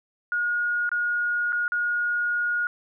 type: tone with dropouts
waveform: sine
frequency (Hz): 1438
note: F#6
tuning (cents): -50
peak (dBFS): -22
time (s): 0.32-2.67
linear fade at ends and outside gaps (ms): 1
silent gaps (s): 0.892-0.916 / 1.523-1.529 / 1.68-1.72
effects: none